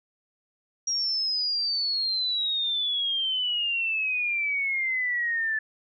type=exponential sweep; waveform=sine; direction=down; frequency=5670 to 1740 Hz; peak=-24 dBFS; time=0.87-5.59 s; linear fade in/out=5 ms; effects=none